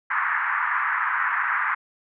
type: band-pass noise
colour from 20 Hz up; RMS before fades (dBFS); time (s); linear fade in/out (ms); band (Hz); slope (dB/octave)
white; -24; 0.1-1.75; 10; 970 to 1900; 48
effects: none